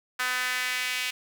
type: tone with high-pass filter sweep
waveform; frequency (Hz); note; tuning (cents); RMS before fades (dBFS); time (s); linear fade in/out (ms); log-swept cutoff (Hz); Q
sawtooth; 251.9; B3; +34; -29; 0.19-1.11; 10; 1500 to 2500; 2.3
effects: none